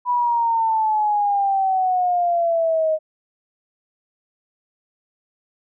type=exponential sweep; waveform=sine; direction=down; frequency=987.8 to 622.3 Hz; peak=-16 dBFS; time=0.05-2.99 s; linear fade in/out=50 ms; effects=none